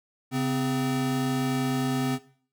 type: tone pair together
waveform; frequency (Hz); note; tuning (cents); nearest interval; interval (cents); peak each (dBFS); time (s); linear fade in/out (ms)
square; 136.1 / 256.9; C#3 / C4; -31 / -32; major seventh; 1099; -29 / -27; 0.31-2.19; 50
effects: noise-tail reverb RT60 0.5 s tail -17 dB re dry